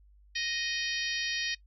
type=harmonic tone with a mistuned harmonic; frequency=622.3 Hz; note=D#5; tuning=in tune; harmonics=3 / 4 / 5 / 6 / 7 / 8 / 9; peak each=-36 / -37 / -38 / -39 / -39 / -40 / -41 dBFS; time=0.35-1.55 s; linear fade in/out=10 ms; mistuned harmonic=8; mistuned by=-36 cents; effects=noise-tail reverb RT60 0.1 s tail -19 dB re dry + added 50 Hz sine -56 dBFS peak until 1.66 s